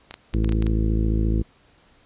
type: clicks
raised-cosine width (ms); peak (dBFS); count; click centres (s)
0.2; -17; 8; 0.11 / 0.141 / 0.339 / 0.445 / 0.492 / 0.523 / 0.624 / 0.667
type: harmonic tone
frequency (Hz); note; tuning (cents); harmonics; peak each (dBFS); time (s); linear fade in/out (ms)
54.4; A1; -19; 1 / 2 / 3 / 4 / 5 / 6 / 7 / 8 / 9; -20 / -25 / -31 / -28 / -38 / -29 / -37 / -42 / -42; 0.33-1.43; 20
effects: pink hiss -57 dBFS RMS until 2.05 s + resampled to 8000 Hz